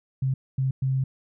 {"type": "tone bursts at uneven times", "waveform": "sine", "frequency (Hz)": 132.6, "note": "C3", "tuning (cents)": 23, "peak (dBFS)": -21, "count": 3, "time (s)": [[0.22, 0.34], [0.58, 0.71], [0.82, 1.04]], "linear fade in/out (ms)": 5, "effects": []}